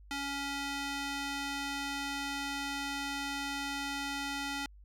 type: tone with band-pass filter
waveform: square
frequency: 280 Hz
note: C#4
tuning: 18 cents sharp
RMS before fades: -37 dBFS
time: 0.11-4.66 s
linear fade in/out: 0 ms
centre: 3100 Hz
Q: 0.54
effects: added 50 Hz sine -52 dBFS peak until 4.84 s